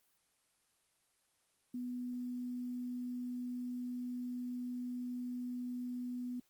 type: tone with quantisation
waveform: sine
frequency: 246.9 Hz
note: B3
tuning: in tune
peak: -38 dBFS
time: 1.74-6.4 s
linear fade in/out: 5 ms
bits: 11
effects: white hiss -75 dBFS RMS until 6.49 s + Opus 24 kbps